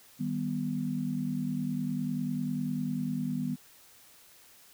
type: chord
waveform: sine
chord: Eb augmented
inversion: none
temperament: equal with one note detuned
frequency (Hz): 155.56 / 196 / 245.9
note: Eb3 / G3 / B3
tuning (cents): 0 / 0 / -7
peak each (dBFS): -35 / -35 / -32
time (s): 0.19-3.56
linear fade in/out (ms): 20
effects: white hiss -57 dBFS RMS until 4.73 s